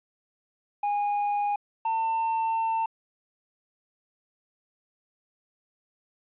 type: tone pair in turn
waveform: triangle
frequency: 821 / 899.5 Hz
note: G#5 / A5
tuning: -20 / +38 cents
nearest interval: major second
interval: 158 cents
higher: second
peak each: -22 dBFS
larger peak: neither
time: 0.83-1.56 / 1.85-2.86 s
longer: second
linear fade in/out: 5 ms
effects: resampled to 8000 Hz + 10-bit

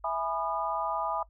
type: chord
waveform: sine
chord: E major seventh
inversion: none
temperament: equal with one note detuned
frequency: 659.3 / 830.6 / 987.8 / 1218.2 Hz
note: E5 / G#5 / B5 / D#6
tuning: 0 / 0 / 0 / -37 cents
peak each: -34 dBFS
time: 0.04-1.23 s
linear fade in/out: 5 ms
effects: noise-tail reverb RT60 0.1 s tail -20 dB re dry + added 50 Hz sine -55 dBFS peak until 1.29 s

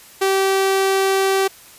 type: tone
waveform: sawtooth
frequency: 386.7 Hz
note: G4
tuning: 24 cents flat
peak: -11 dBFS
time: 0.21-1.48 s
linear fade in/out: 10 ms
effects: white hiss -44 dBFS RMS until 1.78 s + resampled to 32000 Hz

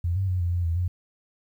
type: tone with pitch steps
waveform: sine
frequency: 86.4 / 96.3 / 91.3 / 86.9 / 87.9 / 83.3 / 89.6 Hz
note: F2 / G2 / F#2 / F2 / F2 / E2 / F2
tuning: -18 / -30 / -23 / -8 / +12 / +19 / +45 cents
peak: -22 dBFS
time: 0.04-0.88 s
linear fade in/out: 5 ms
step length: 120 ms
effects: 10-bit

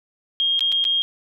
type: tone with dropouts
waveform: sine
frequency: 3235 Hz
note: G#7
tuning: 46 cents flat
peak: -17 dBFS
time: 0.4-1.02 s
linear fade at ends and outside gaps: 0 ms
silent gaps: 0.593-0.607 / 0.719-0.724 / 0.842-0.851 s
effects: none

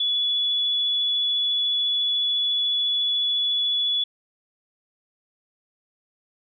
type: tone with vibrato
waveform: sine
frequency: 3416 Hz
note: G#7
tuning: 48 cents sharp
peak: -20 dBFS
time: 0-4.04 s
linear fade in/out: 5 ms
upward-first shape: triangle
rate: 14 Hz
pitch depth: 9 cents each way
effects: none

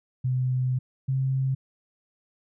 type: tone pair in turn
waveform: sine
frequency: 127.8 / 132.93 Hz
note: C3 / C3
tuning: -40 / +28 cents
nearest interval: minor second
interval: 68 cents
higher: second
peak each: -22 dBFS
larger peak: neither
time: 0.24-0.79 / 1.08-1.55 s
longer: first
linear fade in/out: 10 ms
effects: none

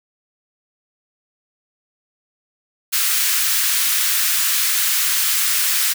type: high-pass noise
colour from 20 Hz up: white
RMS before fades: -18 dBFS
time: 2.92-5.94 s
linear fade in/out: 20 ms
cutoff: 1300 Hz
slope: 24 dB/octave
effects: none

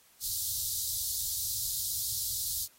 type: band-stop noise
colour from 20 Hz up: white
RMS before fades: -33 dBFS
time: 0.2-2.68 s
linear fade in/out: 50 ms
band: 120 to 3800 Hz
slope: 48 dB/octave
effects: white hiss -62 dBFS RMS until 2.78 s + AAC 48 kbps

